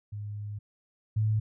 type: tone pair in turn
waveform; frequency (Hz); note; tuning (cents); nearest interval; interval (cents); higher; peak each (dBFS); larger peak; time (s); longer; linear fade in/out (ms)
sine; 103.83 / 108.06; G#2 / A2; 0 / -31; minor second; 69; second; -34 / -23; second; 0.12-0.59 / 1.16-1.4; first; 10
effects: none